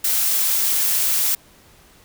blue noise, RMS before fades -19 dBFS, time 0.04-1.35 s, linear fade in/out 5 ms, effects pink hiss -51 dBFS RMS until 2.04 s

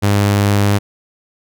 sawtooth tone, 101.5 Hz, G#2, 39 cents flat, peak -7 dBFS, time 0.02-0.79 s, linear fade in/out 20 ms, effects none

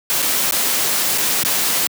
white noise with dropouts, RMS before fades -18 dBFS, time 0.1-1.87 s, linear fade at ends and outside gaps 0 ms, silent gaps 0.221-0.226 / 0.51-0.522 / 1.177-1.182 / 1.433-1.449 s, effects high-pass 150 Hz 12 dB/octave

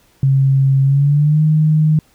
sine tone with pitch glide, 135.5 to 154.75 Hz, C#3 to D#3, -39 to -9 cents, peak -9 dBFS, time 0.23-1.99 s, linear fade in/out 2 ms, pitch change +230 cents, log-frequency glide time 0.83-1.42 s, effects pink hiss -54 dBFS RMS until 2.14 s

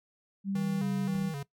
sine tone with pitch glide, 196 to 193.41 Hz, G3 to G3, 0 to -23 cents, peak -29 dBFS, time 0.44-1.32 s, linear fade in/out 50 ms, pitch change -23 cents, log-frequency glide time 0.78-1.07 s
square tone with vibrato, 150 Hz, D3, 37 cents sharp, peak -35 dBFS, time 0.55-1.43 s, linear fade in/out 5 ms, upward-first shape square, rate 1.9 Hz, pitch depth 110 cents each way
brown noise with exponential decay, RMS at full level -44 dBFS, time 1.14-1.44 s, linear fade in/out 0 ms, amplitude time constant 65 ms
effects noise-tail reverb RT60 0.1 s tail -19 dB re dry

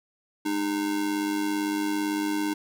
square tone with amplitude modulation, 305.6 Hz, D#4, 31 cents flat, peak -23 dBFS, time 0.45-2.54 s, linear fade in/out 10 ms, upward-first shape sine, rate 97.8 Hz, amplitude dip 60%, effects none

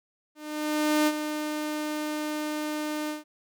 sawtooth tone with ADSR envelope, 303 Hz, D#4, 46 cents flat, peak -16 dBFS, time 0.35-3.24 s, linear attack 720 ms, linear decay 47 ms, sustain -9 dB, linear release 150 ms, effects none

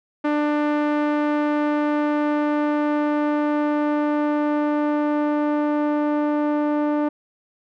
sawtooth tone with low-pass filter sweep, 296.9 Hz, D4, 19 cents sharp, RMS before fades -21 dBFS, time 0.24-7.09 s, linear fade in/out 10 ms, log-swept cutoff 1700 to 1000 Hz, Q 0.86, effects none

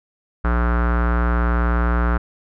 square tone with low-pass filter, 59.3 Hz, A#1, 30 cents sharp, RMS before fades -18 dBFS, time 0.44-2.18 s, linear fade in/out 10 ms, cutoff 1400 Hz, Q 4.5, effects none

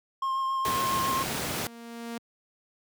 triangle tone with vibrato, 1066 Hz, C6, 32 cents sharp, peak -24 dBFS, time 0.22-1.23 s, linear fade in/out 5 ms, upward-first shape triangle, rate 7.3 Hz, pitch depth 17 cents each way
sawtooth tone with exponential growth, 233.1 Hz, A#3, in tune, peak -29 dBFS, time 0.57-2.18 s, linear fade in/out 5 ms, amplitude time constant 350 ms
pink noise, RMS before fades -31 dBFS, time 0.65-1.67 s, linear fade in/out 0 ms
effects high-pass 100 Hz 12 dB/octave

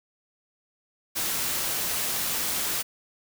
white noise, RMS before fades -28 dBFS, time 1.15-2.83 s, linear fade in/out 20 ms, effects none

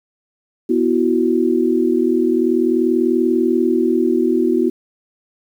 sine chord, B suspended fourth, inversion none, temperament equal, 246.9 / 329.6 / 370 Hz, B3 / E4 / F#4, 0 / 0 / 0 cents, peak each -18 / -17 / -17 dBFS, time 0.69-4.7 s, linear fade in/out 10 ms, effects 8-bit

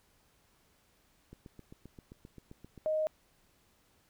click train, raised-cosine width 3 ms, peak -36 dBFS, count 12, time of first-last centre 1.33-2.777 s, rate 7.6 Hz
sine tone, 622.3 Hz, D#5, in tune, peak -28 dBFS, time 2.86-3.07 s, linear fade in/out 0 ms
effects pink hiss -69 dBFS RMS until 4.09 s

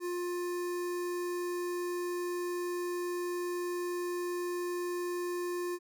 square tone with notch filter, 353.2 Hz, F4, 20 cents sharp, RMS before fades -35 dBFS, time 0-5.79 s, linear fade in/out 50 ms, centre 3300 Hz, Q 1.4, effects none

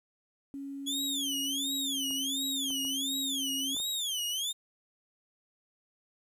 sine tone with pitch glide, 277.2 to 271.3 Hz, C#4 to C#4, 0 to -37 cents, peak -37 dBFS, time 0.54-3.75 s, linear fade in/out 0 ms, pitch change -37 cents, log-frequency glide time 1.36-2.15 s
sawtooth tone with vibrato, 3317 Hz, G#7, 3 cents flat, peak -28 dBFS, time 0.86-4.53 s, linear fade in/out 20 ms, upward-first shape sine, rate 1.4 Hz, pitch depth 250 cents each way
clicks, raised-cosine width 1 ms, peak -35 dBFS, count 5, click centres 2.108 / 2.705 / 2.85 / 3.766 / 3.801 s
effects resampled to 32000 Hz + 11-bit

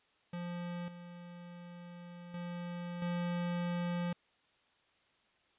square tone with level steps, 174.61 Hz, F3, in tune, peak -39 / -48 / -40 / -34 dBFS, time 0.33-4.13 s, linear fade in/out 5 ms, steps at 0.88 / 2.34 / 3.02 s, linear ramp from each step 2 ms, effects white hiss -71 dBFS RMS until 5.58 s + resampled to 8000 Hz

